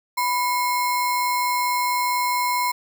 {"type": "tone with sample-and-hold", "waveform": "sine", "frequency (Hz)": 987.8, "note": "B5", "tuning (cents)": 0, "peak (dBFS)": -19, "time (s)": [0.17, 2.72], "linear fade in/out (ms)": 10, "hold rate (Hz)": 3150, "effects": []}